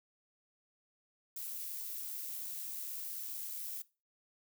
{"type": "noise with amplitude modulation", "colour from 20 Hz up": "violet", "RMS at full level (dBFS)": -41, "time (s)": [1.36, 3.82], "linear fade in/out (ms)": 5, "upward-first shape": "sine", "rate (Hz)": 75.9, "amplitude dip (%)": 25, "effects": ["noise-tail reverb RT60 0.3 s tail -20 dB re dry"]}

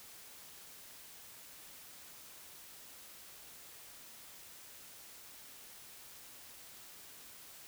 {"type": "silence", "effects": ["white hiss -54 dBFS RMS until 7.67 s"]}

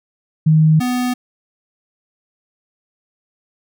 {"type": "tone pair in turn", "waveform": ["sine", "square"], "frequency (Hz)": [156.7, 248.7], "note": ["D#3", "B3"], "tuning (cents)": [13, 12], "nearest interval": "minor sixth", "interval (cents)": 799, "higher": "second", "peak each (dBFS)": [-8, -17], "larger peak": "first", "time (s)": [[0.46, 0.8], [0.8, 1.14]], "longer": "neither", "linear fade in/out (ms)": 10, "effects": []}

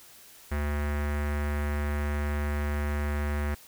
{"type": "tone with low-pass filter", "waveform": "square", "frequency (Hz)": 73.42, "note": "D2", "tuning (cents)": 0, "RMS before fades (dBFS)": -29, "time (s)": [0.51, 3.55], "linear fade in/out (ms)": 10, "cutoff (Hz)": 1900, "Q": 2.5, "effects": ["white hiss -52 dBFS RMS until 3.67 s"]}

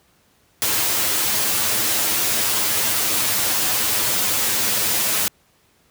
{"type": "noise with comb filter", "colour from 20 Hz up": "white", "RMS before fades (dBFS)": -20, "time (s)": [0.62, 5.28], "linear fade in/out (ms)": 0, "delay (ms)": 9.4, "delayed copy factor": 0.95, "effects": ["pink hiss -59 dBFS RMS until 5.9 s", "high-pass 60 Hz 12 dB/octave"]}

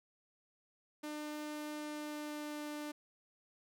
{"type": "tone with pitch glide", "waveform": "sawtooth", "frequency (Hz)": [300.5, 297.7], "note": ["D4", "D4"], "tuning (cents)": [40, 24], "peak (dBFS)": -37, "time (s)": [1.03, 2.92], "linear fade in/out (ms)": 10, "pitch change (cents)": -16, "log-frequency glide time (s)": [1.73, 2.67], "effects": []}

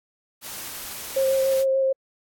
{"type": "noise", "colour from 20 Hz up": "white", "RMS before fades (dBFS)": -35, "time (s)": [0.41, 1.65], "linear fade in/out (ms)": 50}
{"type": "tone with vibrato", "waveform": "sine", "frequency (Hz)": 534, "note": "C5", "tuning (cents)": 35, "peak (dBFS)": -18, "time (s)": [1.16, 1.93], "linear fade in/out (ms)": 10, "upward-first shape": "square", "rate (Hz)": 6.8, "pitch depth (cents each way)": 10}
{"effects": ["AAC 64 kbps"]}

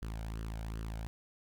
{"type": "tone with flanger", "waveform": "sawtooth", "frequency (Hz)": 55, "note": "A1", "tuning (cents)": 0, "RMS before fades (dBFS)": -40, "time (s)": [0.02, 1.07], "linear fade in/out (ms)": 0, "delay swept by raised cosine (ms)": [0.64, 1.35], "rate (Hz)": 2.6, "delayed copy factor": 0.6, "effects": []}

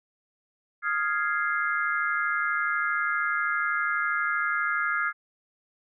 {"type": "chord", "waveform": "sine", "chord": "F minor seventh", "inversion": "third", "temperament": "equal", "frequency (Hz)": [1244.5, 1396.9, 1661.2, 2093], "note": ["Eb6", "F6", "Ab6", "C7"], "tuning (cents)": [0, 0, 0, 0], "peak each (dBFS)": [-30, -28, -29, -33], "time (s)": [0.82, 5.13], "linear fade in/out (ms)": 50, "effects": []}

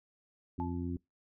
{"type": "harmonic tone", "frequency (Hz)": 87.31, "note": "F2", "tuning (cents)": 0, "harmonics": [1, 2, 3, 4], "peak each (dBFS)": [-38, -41, -37, -44], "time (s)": [0.58, 0.97], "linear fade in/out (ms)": 5}
{"type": "tone with exponential decay", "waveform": "sine", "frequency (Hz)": 866, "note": "A5", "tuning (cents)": -28, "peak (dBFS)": -35, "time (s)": [0.6, 0.9], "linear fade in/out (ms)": 0, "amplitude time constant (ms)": 64}
{"effects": ["noise-tail reverb RT60 0.2 s tail -25 dB re dry"]}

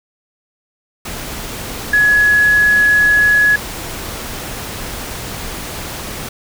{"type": "tone in noise", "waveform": "sine", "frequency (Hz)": 1687, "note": "G#6", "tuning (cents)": 27, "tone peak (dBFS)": -8, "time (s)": [1.93, 3.56], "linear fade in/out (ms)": 5, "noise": "pink", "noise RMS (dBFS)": -26, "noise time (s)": [1.05, 6.29], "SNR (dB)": 15, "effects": []}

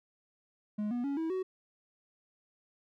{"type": "tone with pitch steps", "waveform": "triangle", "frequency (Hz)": [210, 242.6, 280.3, 323.9, 374.2], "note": ["G#3", "B3", "C#4", "E4", "F#4"], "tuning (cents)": [19, -31, 19, -30, 20], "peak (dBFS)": -29, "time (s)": [0.78, 1.43], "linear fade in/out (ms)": 10, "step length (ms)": 130, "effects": []}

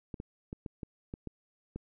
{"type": "clicks", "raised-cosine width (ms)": 3, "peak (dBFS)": -26, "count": 8, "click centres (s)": [0.142, 0.201, 0.529, 0.662, 0.832, 1.139, 1.273, 1.76], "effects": []}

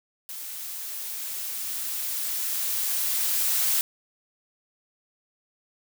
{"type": "noise with level ramp", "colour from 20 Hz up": "blue", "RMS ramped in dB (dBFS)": [-37, -23], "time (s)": [0.29, 3.81], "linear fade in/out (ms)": 0, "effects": []}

